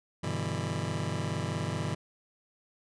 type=chord; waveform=sawtooth; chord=E minor seventh; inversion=first; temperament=just; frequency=98.89 / 123.61 / 148.33 / 164.81 Hz; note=G2 / B2 / D3 / E3; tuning=+16 / +2 / +18 / 0 cents; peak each=-32 dBFS; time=0.23-1.95 s; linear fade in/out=10 ms; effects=resampled to 22050 Hz

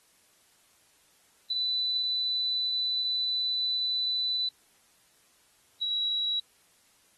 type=tone pair in turn; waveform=sine; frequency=3988 / 3886 Hz; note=B7 / B7; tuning=+16 / -29 cents; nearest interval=unison; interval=45 cents; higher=first; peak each=-26 dBFS; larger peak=neither; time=1.5-4.49 / 5.81-6.4 s; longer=first; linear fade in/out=5 ms; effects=white hiss -64 dBFS RMS until 7.17 s + AAC 32 kbps

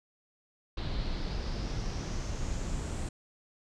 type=noise with low-pass filter sweep; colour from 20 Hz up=brown; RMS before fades=-34 dBFS; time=0.77-3.09 s; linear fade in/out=5 ms; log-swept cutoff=4000 to 8100 Hz; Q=4.1; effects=none

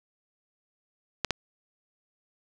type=clicks; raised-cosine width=0.2 ms; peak=-8 dBFS; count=2; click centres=1.247 / 1.307 s; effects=none

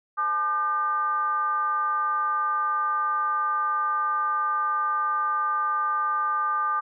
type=tone with frequency modulation; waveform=sine; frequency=1200 Hz; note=D6; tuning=37 cents sharp; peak=-22 dBFS; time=0.17-6.81 s; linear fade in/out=20 ms; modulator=343 Hz; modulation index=0.56; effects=none

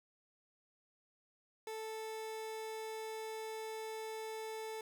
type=tone; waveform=30% pulse; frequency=440 Hz; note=A4; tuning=in tune; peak=-39 dBFS; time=1.67-4.81 s; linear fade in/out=2 ms; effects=none

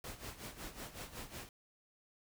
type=noise with tremolo; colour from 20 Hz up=pink; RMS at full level=-45 dBFS; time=0.04-1.49 s; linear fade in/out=2 ms; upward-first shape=sine; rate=5.4 Hz; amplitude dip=75%; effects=none

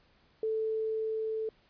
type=tone with level ramp; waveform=sine; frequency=440 Hz; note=A4; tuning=in tune; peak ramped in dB=-28 to -31 dBFS; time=0.43-1.49 s; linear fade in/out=2 ms; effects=pink hiss -66 dBFS RMS until 1.69 s + resampled to 11025 Hz

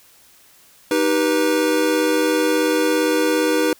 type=chord; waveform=square; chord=Eb augmented; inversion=none; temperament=just; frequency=311.1 / 388.9 / 486.1 Hz; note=Eb4 / G4 / B4; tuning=0 / -14 / -28 cents; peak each=-20 / -24 / -20 dBFS; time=0.91-3.73 s; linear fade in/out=2 ms; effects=white hiss -51 dBFS RMS until 3.79 s

